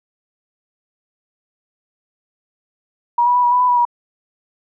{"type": "tone with pitch steps", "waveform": "sine", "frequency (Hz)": [955, 977, 985, 965, 989, 996, 977, 960], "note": ["A#5", "B5", "B5", "B5", "B5", "B5", "B5", "B5"], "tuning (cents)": [42, -19, -5, -40, 2, 14, -19, -49], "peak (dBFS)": -11, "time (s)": [3.18, 3.852], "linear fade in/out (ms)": 5, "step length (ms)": 84, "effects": []}